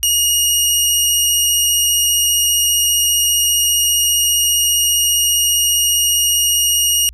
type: tone with vibrato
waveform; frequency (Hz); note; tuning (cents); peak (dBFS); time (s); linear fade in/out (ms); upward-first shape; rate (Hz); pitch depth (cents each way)
15% pulse; 2870; F7; +47; -5; 0.03-7.09; 0; sine; 15; 10
effects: added 60 Hz sine -35 dBFS peak until 7.13 s + resampled to 32000 Hz